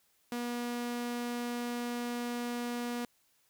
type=tone; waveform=sawtooth; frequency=240.7 Hz; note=B3; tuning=44 cents flat; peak=-30 dBFS; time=0.32-3.05 s; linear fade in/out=2 ms; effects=white hiss -71 dBFS RMS until 3.49 s